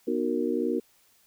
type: chord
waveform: sine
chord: B major seventh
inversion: none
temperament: just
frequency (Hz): 246.9 / 308.7 / 370.4 / 463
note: B3 / D#4 / F#4 / A#4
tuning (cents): 0 / -14 / +2 / -12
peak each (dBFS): -30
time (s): 0.07-0.8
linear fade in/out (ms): 10
effects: white hiss -63 dBFS RMS until 1.26 s